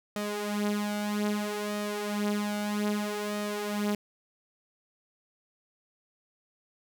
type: tone with flanger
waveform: sawtooth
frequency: 207.7 Hz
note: G#3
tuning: in tune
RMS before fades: -31 dBFS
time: 0.16-3.95 s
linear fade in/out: 2 ms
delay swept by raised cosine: 1.6 to 6.2 ms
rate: 0.62 Hz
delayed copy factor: +0.7
effects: none